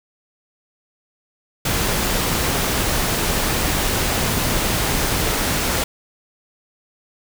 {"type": "noise", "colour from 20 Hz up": "pink", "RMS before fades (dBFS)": -20, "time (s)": [1.65, 5.84], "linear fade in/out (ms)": 5, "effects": []}